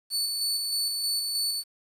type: tone with tremolo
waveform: sawtooth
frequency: 4473 Hz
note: C#8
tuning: 15 cents sharp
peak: -22 dBFS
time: 0.1-1.64 s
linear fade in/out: 50 ms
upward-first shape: square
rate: 3.2 Hz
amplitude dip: 30%
effects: resampled to 32000 Hz + 9-bit